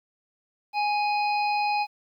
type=harmonic tone; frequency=830.6 Hz; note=G#5; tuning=in tune; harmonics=1 / 3 / 5 / 6; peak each=-23 / -30 / -38 / -39 dBFS; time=0.73-1.87 s; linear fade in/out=50 ms; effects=10-bit